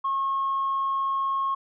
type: tone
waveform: sine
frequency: 1086 Hz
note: C#6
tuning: 36 cents flat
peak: -22 dBFS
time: 0.04-1.55 s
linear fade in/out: 10 ms
effects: tanh soft clip ceiling -19 dBFS